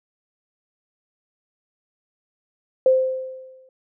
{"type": "tone with exponential decay", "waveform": "sine", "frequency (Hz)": 520, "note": "C5", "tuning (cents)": -11, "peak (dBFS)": -10, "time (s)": [2.86, 3.69], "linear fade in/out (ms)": 2, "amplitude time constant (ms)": 180, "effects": []}